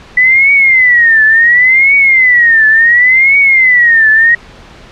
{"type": "tone with vibrato", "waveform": "sine", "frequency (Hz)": 1975.5, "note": "B6", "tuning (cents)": 0, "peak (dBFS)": -3, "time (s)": [0.17, 4.35], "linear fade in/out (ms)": 5, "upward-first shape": "triangle", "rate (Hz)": 0.7, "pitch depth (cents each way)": 230, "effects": ["pink hiss -35 dBFS RMS until 4.91 s", "low-pass 4000 Hz 12 dB/octave"]}